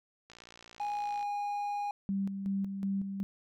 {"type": "click train", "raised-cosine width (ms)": 0.2, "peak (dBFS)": -34, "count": 55, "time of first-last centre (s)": [0.3, 1.228], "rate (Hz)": 58.2}
{"type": "tone with pitch glide", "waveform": "triangle", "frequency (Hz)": [826, 819.3], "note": ["G#5", "G#5"], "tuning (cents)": [-10, -24], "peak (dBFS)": -30, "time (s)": [0.8, 1.91], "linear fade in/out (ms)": 2, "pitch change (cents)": -14, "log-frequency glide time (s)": [0.98, 1.25]}
{"type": "tone with tremolo", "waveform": "sine", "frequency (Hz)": 196, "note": "G3", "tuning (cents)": 0, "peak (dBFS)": -29, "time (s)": [2.09, 3.23], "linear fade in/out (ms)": 0, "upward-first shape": "square", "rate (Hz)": 2.7, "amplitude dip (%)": 50}
{"effects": []}